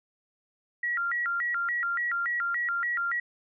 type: tone with vibrato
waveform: sine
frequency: 1633 Hz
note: G#6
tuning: 30 cents flat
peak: -26 dBFS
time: 0.83-3.2 s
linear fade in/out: 5 ms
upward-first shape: square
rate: 3.5 Hz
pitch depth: 280 cents each way
effects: none